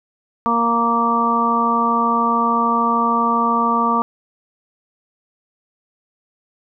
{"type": "harmonic tone", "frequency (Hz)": 233.1, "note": "A#3", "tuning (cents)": 0, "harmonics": [1, 2, 3, 4, 5], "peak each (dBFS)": [-21, -26, -26, -20, -17], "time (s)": [0.46, 4.02], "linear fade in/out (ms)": 0, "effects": []}